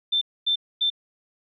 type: tone bursts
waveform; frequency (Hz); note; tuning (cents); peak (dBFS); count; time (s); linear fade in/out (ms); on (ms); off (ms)
sine; 3558; A7; +19; -19; 3; 0.12-0.902; 10; 94; 250
effects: none